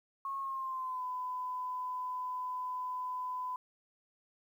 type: tone with pitch glide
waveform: sine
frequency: 1090 to 1005.3 Hz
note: C#6 to B5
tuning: -29 to +30 cents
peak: -35 dBFS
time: 0.25-3.56 s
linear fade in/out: 2 ms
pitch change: -141 cents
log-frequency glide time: 0.4-1.03 s
effects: 11-bit